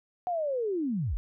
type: linear sweep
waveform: sine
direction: down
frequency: 735 to 34.65 Hz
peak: -27 dBFS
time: 0.27-1.17 s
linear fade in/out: 0 ms
effects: none